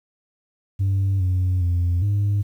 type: tone with pitch steps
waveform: sine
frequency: 97.3 / 91.8 / 87.6 / 101.7 Hz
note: G2 / F#2 / F2 / G#2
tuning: -12 / -13 / +6 / -36 cents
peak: -15 dBFS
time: 0.79-2.43 s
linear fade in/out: 20 ms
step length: 410 ms
effects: tanh soft clip ceiling -16 dBFS + 9-bit